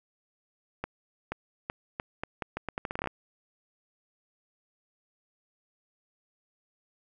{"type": "accelerating click train", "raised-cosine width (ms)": 0.5, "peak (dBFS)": -17, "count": 17, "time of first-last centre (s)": [0.84, 3.073], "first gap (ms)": 480, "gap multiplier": 0.79, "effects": []}